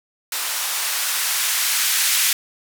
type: noise with band-pass filter sweep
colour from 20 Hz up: violet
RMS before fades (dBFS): -21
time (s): 0.32-2.33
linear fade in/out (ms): 2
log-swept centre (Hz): 780 to 1900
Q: 0.88
effects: none